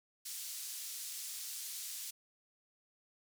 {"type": "band-pass noise", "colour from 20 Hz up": "pink", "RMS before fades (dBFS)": -44, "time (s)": [0.25, 2.11], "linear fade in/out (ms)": 10, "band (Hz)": [5400, 16000], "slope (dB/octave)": 12, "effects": []}